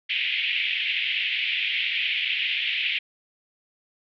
white band-pass noise, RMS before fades -26 dBFS, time 0.09-2.99 s, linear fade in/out 10 ms, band 2100 to 3200 Hz, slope 48 dB/octave, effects none

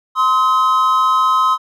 triangle tone pair together, 1040 / 1274.9 Hz, C6 / D#6, -11 / +42 cents, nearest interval major third, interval 353 cents, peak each -12 dBFS, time 0.15-1.58 s, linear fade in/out 50 ms, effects none

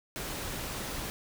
pink noise, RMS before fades -37 dBFS, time 0.16-1.1 s, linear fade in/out 0 ms, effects none

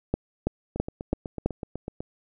two click trains, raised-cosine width 2 ms, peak -19 / -10 dBFS, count 11 / 5, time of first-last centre 0.76-2.005 / 0.14-1.46 s, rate 8.03 / 3.03 Hz, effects none

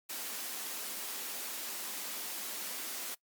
white high-pass noise, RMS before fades -40 dBFS, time 0.09-3.15 s, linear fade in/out 10 ms, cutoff 200 Hz, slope 48 dB/octave, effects noise-tail reverb RT60 0.1 s tail -21 dB re dry + Opus 48 kbps

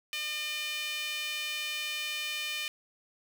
sawtooth tone with high-pass filter, 604 Hz, D5, 48 cents sharp, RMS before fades -35 dBFS, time 0.13-2.68 s, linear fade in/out 0 ms, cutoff 2600 Hz, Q 3, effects none

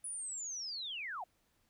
sine linear sweep, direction down, 10000 to 661 Hz, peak -39 dBFS, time 0.04-1.24 s, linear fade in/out 5 ms, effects pink hiss -75 dBFS RMS until 1.69 s

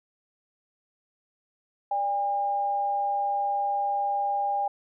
sine tone pair together, 586 / 807.3 Hz, D5 / G#5, -4 / -49 cents, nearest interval tritone, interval 555 cents, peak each -35 / -24 dBFS, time 1.91-4.68 s, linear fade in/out 5 ms, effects none

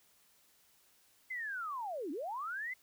sine linear two-way sweep, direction down then up, 2093 to 261.6 to 2093 Hz, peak -37 dBFS, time 1.3-2.74 s, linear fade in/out 10 ms, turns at 2.11 s, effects white hiss -68 dBFS RMS until 2.82 s

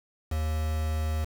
triangle tone with quantisation, 77.9 Hz, D#2, 3 cents sharp, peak -24 dBFS, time 0.31-1.25 s, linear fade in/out 10 ms, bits 6, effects none

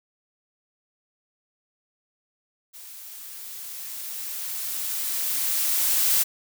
blue noise with level ramp, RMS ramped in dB -43 to -20 dBFS, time 2.73-6.24 s, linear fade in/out 20 ms, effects none

